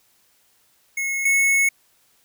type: tone pair in turn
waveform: square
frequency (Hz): 2178 / 2196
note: C#7 / C#7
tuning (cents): -31 / -17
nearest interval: unison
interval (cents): 14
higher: second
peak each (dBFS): -23 / -16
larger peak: second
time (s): 0.97-1.25 / 1.25-1.69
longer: second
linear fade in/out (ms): 5
effects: white hiss -61 dBFS RMS until 2.24 s